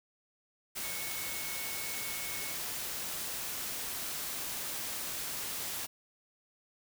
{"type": "tone in noise", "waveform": "sine", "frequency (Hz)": 2203, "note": "C#7", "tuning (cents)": -11, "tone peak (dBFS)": -44, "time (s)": [0.82, 2.55], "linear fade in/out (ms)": 20, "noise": "white", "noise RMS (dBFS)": -38, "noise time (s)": [0.75, 5.87], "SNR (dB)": -9, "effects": []}